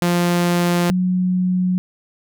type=tone pair in turn; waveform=sawtooth / sine; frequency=174.61 / 182.66 Hz; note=F3 / F#3; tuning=0 / -22 cents; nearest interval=minor second; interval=78 cents; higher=second; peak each=-11 / -15 dBFS; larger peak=first; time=0.02-0.9 / 0.9-1.78 s; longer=neither; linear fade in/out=0 ms; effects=none